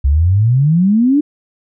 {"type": "exponential sweep", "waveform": "sine", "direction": "up", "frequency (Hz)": [65.41, 304.1], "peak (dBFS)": -8, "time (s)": [0.04, 1.21], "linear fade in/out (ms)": 10, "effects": []}